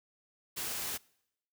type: noise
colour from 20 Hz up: white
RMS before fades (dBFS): -37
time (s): 0.56-0.98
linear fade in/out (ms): 20
effects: noise-tail reverb RT60 0.8 s tail -25 dB re dry